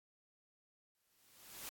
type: noise with exponential growth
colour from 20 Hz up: white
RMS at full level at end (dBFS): -45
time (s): 0.95-1.69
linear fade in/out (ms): 0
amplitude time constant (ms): 160
effects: AAC 64 kbps